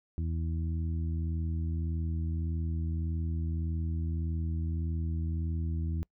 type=harmonic tone; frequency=81.7 Hz; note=E2; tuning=15 cents flat; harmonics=1 / 2 / 3 / 4; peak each=-30 / -38 / -44 / -46 dBFS; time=0.18-6.03 s; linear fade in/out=0 ms; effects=noise-tail reverb RT60 0.1 s tail -26 dB re dry